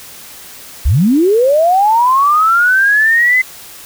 sine linear sweep, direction up, 49 to 2054 Hz, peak -7 dBFS, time 0.85-3.42 s, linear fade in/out 10 ms, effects white hiss -34 dBFS RMS until 3.85 s

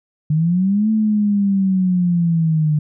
sine linear two-way sweep, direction up then down, 149.1 to 220 to 149.1 Hz, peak -13 dBFS, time 0.3-2.79 s, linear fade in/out 5 ms, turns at 0.9 s, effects none

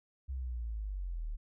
sine linear sweep, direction down, 67.5 to 35.99 Hz, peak -35 dBFS, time 0.28-1.37 s, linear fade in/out 20 ms, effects none

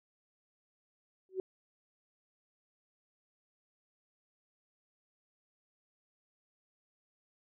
sine tone with exponential growth, 376.5 Hz, F#4, 30 cents sharp, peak -28 dBFS, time 1.29-1.4 s, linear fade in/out 1 ms, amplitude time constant 23 ms, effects none

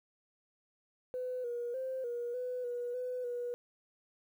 sine tone with pitch steps, 504 / 478.9 / 522 / 478.3 / 500 / 484.7 / 501 / 484.9 Hz, B4 / A#4 / C5 / A#4 / B4 / B4 / B4 / B4, +35 / +47 / -4 / +44 / +21 / -32 / +25 / -32 cents, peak -34 dBFS, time 1.14-3.54 s, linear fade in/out 0 ms, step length 300 ms, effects tanh soft clip ceiling -30 dBFS + 11-bit

